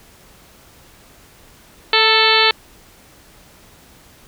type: harmonic tone with a mistuned harmonic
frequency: 440 Hz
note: A4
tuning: in tune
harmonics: 1 / 2 / 3 / 4 / 5 / 6 / 7 / 8 / 9 / 10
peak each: -20 / -20 / -20 / -20 / -20 / -20 / -20 / -20 / -20 / -20 dBFS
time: 1.93-2.51 s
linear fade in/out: 2 ms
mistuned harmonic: 2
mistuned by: +28 cents
effects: pink hiss -47 dBFS RMS until 4.27 s

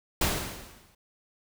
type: noise with exponential decay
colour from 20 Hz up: pink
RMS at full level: -23 dBFS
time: 0.21-0.95 s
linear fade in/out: 5 ms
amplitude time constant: 160 ms
effects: none

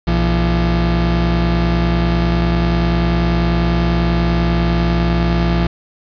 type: tone pair together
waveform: 35% pulse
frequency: 60.1 / 170.22 Hz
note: B1 / F3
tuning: -46 / -44 cents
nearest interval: octave + tritone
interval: 1802 cents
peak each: -14 dBFS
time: 0.07-5.67 s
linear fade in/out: 5 ms
effects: resampled to 11025 Hz + 7-bit

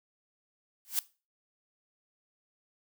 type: noise with exponential growth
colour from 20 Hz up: blue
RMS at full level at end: -25 dBFS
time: 0.85-0.99 s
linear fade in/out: 0 ms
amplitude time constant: 30 ms
effects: noise-tail reverb RT60 0.3 s tail -19 dB re dry

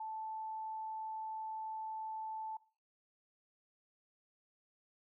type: tone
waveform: sine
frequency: 877 Hz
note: A5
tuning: 6 cents flat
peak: -40 dBFS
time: 0-2.57 s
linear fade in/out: 5 ms
effects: noise-tail reverb RT60 0.4 s tail -20 dB re dry

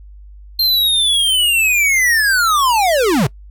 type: linear sweep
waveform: square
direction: down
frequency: 4200 to 113.1 Hz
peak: -12 dBFS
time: 0.59-3.27 s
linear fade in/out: 5 ms
effects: noise-tail reverb RT60 0.1 s tail -22 dB re dry + added 50 Hz sine -35 dBFS peak until 3.5 s

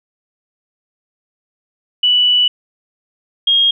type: tone pair in turn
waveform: sine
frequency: 2960 / 3253 Hz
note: F#7 / G#7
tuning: 0 / -37 cents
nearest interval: major second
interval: 163 cents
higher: second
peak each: -9 dBFS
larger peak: neither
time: 2.03-2.48 / 3.47-3.71 s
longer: first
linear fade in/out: 5 ms
effects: none

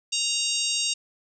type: harmonic tone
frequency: 932.3 Hz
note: A#5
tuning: in tune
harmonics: 3 / 4 / 5 / 6 / 7 / 8 / 9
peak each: -29 / -30 / -31 / -32 / -32 / -33 / -34 dBFS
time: 0.12-0.94 s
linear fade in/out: 10 ms
effects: none

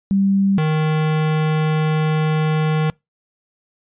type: tone pair in turn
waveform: sine / square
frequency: 196 / 155.57 Hz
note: G3 / D#3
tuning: 0 / 0 cents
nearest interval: major third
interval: 400 cents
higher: first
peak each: -13 / -16 dBFS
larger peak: first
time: 0.11-0.58 / 0.58-2.9 s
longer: second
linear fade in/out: 0 ms
effects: noise-tail reverb RT60 0.2 s tail -25 dB re dry + resampled to 8000 Hz

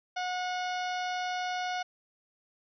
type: harmonic tone with a mistuned harmonic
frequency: 728 Hz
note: F#5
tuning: 28 cents flat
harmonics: 1 / 2 / 3 / 4 / 5 / 6 / 7 / 8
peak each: -32 / -38 / -42 / -44 / -46 / -48 / -49 / -50 dBFS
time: 0.16-1.83 s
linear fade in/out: 10 ms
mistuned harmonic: 5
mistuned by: -31 cents
effects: none

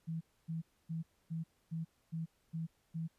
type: tone bursts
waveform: sine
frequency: 163 Hz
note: E3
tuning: 19 cents flat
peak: -36 dBFS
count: 8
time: 0.07-3.08 s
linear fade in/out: 20 ms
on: 140 ms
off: 270 ms
effects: pink hiss -75 dBFS RMS until 3.18 s + resampled to 32000 Hz

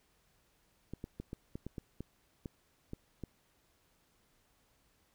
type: clicks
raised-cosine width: 3 ms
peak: -28 dBFS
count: 11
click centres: 0.936 / 1.041 / 1.2 / 1.331 / 1.555 / 1.666 / 1.782 / 2.006 / 2.458 / 2.934 / 3.237 s
effects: pink hiss -72 dBFS RMS until 5.14 s

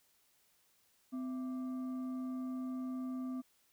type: tone with frequency modulation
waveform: sine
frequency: 256.1 Hz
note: C4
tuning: 37 cents flat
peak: -37 dBFS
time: 1.12-3.42 s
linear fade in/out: 20 ms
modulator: 919 Hz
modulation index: 0.26
effects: white hiss -72 dBFS RMS until 3.72 s

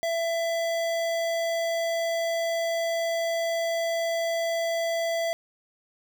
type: tone with notch filter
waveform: square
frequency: 667 Hz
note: E5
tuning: 20 cents sharp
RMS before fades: -27 dBFS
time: 0.03-5.33 s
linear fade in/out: 0 ms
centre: 11000 Hz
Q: 1.3
effects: none

